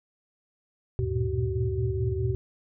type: tone cluster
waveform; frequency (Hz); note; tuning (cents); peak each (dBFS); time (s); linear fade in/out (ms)
sine; 75.8 / 98.6 / 116.1 / 120.8 / 380; D#2 / G2 / A#2 / B2 / F#4; -45 / +11 / -7 / -38 / +46; -31; 0.99-2.35; 0
effects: none